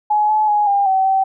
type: tone with pitch steps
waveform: sine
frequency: 843 / 857 / 834 / 802 / 764 / 770 Hz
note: G#5 / A5 / G#5 / G5 / G5 / G5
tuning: +26 / -46 / +7 / +39 / -45 / -31 cents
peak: -12 dBFS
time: 0.1-1.24 s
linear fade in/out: 10 ms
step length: 190 ms
effects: none